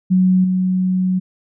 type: tone with level steps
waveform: sine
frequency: 185 Hz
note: F#3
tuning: in tune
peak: -10 / -14 dBFS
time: 0.1-1.2 s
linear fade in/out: 20 ms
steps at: 0.44 s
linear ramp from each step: 5 ms
effects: none